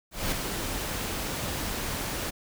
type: noise with ADSR envelope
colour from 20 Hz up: pink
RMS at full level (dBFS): -27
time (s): 0.11-2.31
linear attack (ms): 210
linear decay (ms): 6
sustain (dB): -5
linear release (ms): 18
effects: none